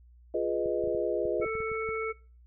sine chord, F half-diminished seventh, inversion none, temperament equal, 349.2 / 415.3 / 493.9 / 622.3 Hz, F4 / Ab4 / Cb5 / Eb5, 0 / 0 / 0 / 0 cents, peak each -32 dBFS, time 0.34-1.45 s, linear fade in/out 5 ms
clicks, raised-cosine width 5 ms, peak -33 dBFS, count 11, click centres 0.659 / 0.839 / 0.875 / 0.949 / 1.254 / 1.4 / 1.462 / 1.553 / 1.604 / 1.717 / 1.89 s
harmonic tone, 442.7 Hz, A4, 11 cents sharp, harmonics 1 / 3 / 5, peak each -31 / -36 / -36 dBFS, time 1.41-2.13 s, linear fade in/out 20 ms
effects noise-tail reverb RT60 0.4 s tail -23 dB re dry + added 60 Hz sine -53 dBFS peak until 2.46 s

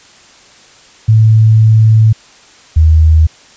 sine tone pair in turn, 110.2 / 79.13 Hz, A2 / D#2, +3 / +30 cents, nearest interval tritone, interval 573 cents, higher first, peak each -3 dBFS, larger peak neither, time 1.08-2.13 / 2.76-3.27 s, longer first, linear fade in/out 10 ms, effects white hiss -41 dBFS RMS until 3.56 s + resampled to 16000 Hz

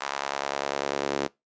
sawtooth tone with high-pass filter sweep, 70.1 Hz, C#2, 20 cents sharp, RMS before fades -30 dBFS, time 0-1.28 s, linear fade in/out 20 ms, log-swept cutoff 980 to 350 Hz, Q 1.4, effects noise-tail reverb RT60 0.2 s tail -22 dB re dry + resampled to 16000 Hz

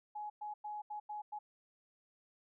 sine tone bursts at uneven times, 840 Hz, G#5, 19 cents sharp, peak -40 dBFS, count 6, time 0.15-0.3 / 0.41-0.54 / 0.64-0.82 / 0.9-1 / 1.09-1.22 / 1.32-1.39 s, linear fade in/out 10 ms, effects none

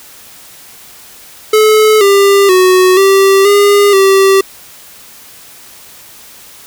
square tone with pitch steps, 431.3 / 397.9 / 369.6 / 389.7 / 406.3 / 388.1 Hz, A4 / G4 / F#4 / G4 / G#4 / G4, -35 / +26 / -2 / -10 / -38 / -17 cents, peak -5 dBFS, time 1.53-4.41 s, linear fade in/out 5 ms, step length 480 ms, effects white hiss -36 dBFS RMS until 6.66 s

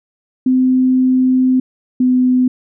sine tone pair in turn, 257 / 253 Hz, C4 / B3, -31 / +42 cents, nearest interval unison, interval 27 cents, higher first, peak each -9 dBFS, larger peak neither, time 0.46-1.6 / 2-2.48 s, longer first, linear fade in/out 5 ms, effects none

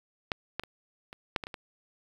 clicks, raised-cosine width 0.3 ms, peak -12 / -15 / -26 / -27 / -10 / -20 / -23 / -23 dBFS, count 8, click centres 0.318 / 0.596 / 0.636 / 1.129 / 1.362 / 1.438 / 1.469 / 1.542 s, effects 8-bit

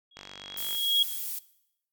sine tone with exponential growth, 3304 Hz, G#7, 10 cents flat, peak -18 dBFS, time 0.11-1.03 s, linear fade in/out 5 ms, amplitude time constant 200 ms
click train, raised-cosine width 0.2 ms, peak -24 dBFS, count 29, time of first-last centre 0.17-0.75 s, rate 48.3 Hz
violet noise, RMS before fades -34 dBFS, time 0.57-1.39 s, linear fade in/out 5 ms
effects noise-tail reverb RT60 0.8 s tail -19 dB re dry + Opus 48 kbps

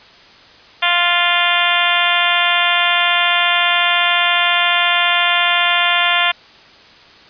harmonic tone, 349.2 Hz, F4, in tune, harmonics 2 / 3 / 4 / 5 / 6 / 7 / 8 / 9 / 10, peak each -21 / -21 / -21 / -21 / -21 / -21 / -21 / -21 / -21 dBFS, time 0.82-6.32 s, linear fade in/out 10 ms, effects white hiss -43 dBFS RMS until 7.29 s + resampled to 11025 Hz

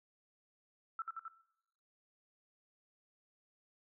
sine tone with echo, 1329 Hz, E6, 14 cents sharp, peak -36 dBFS, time 0.99-1.02 s, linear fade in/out 2 ms, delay 87 ms, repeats 3, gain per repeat -2 dB, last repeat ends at 1.281 s, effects noise-tail reverb RT60 0.8 s tail -17 dB re dry

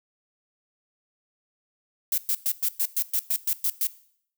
violet noise bursts, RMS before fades -24 dBFS, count 11, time 2.12-3.869 s, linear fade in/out 2 ms, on 59 ms, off 110 ms, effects noise-tail reverb RT60 0.6 s tail -18 dB re dry

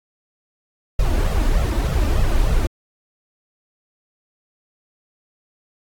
brown noise with flanger, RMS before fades -17 dBFS, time 0.99-2.67 s, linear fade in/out 5 ms, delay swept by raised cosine 1.5 to 3.4 ms, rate 3.3 Hz, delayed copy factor +0.8, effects AAC 64 kbps

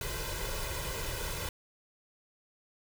pink noise with comb filter, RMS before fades -36 dBFS, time 0.01-1.49 s, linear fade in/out 2 ms, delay 2 ms, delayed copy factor +0.8, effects none

